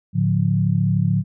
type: tone cluster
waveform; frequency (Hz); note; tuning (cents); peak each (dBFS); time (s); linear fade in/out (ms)
sine; 108.7 / 145.5 / 179; A2 / D3 / F3; -21 / -16 / +43; -20; 0.13-1.24; 50
effects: none